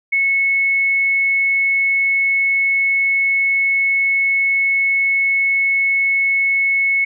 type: tone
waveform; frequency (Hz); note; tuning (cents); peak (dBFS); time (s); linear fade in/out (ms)
sine; 2198; C#7; -15; -13; 0.12-7.05; 10
effects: none